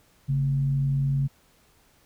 sine tone with frequency modulation, 138.59 Hz, C#3, in tune, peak -21 dBFS, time 0.28-1.28 s, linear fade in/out 20 ms, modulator 89.6 Hz, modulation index 0.27, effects pink hiss -61 dBFS RMS until 2.05 s

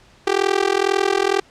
sawtooth tone with amplitude modulation, 392 Hz, G4, in tune, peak -8 dBFS, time 0.27-1.4 s, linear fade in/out 5 ms, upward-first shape sine, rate 42.1 Hz, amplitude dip 100%, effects pink hiss -51 dBFS RMS until 1.5 s + low-pass 6000 Hz 12 dB/octave

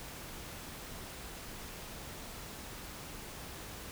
silence, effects pink hiss -46 dBFS RMS until 3.91 s

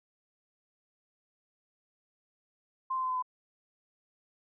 sine tone with pitch steps, 1046.5 / 1037.5 / 1028.5 / 1019.6 / 1010.9 Hz, C6 / C6 / C6 / C6 / B5, 0 / -15 / -30 / -45 / +40 cents, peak -29 dBFS, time 2.9-3.225 s, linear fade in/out 10 ms, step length 65 ms, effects none

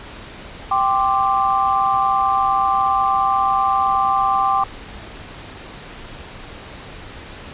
sine chord, G suspended fourth, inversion none, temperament equal, 784 / 1046.5 / 1174.7 Hz, G5 / C6 / D6, 0 / 0 / 0 cents, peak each -18 / -21 / -18 dBFS, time 0.71-4.64 s, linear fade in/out 5 ms, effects pink hiss -36 dBFS RMS until 7.53 s + resampled to 8000 Hz

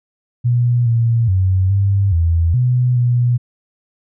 sine tone with pitch steps, 121.1 / 116.1 / 93.8 / 98.9 / 83.4 / 124.6 / 121.8 Hz, B2 / A#2 / F#2 / G2 / E2 / B2 / B2, -34 / -7 / +24 / +16 / +21 / +16 / -24 cents, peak -11 dBFS, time 0.44-3.38 s, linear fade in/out 20 ms, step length 420 ms, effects none

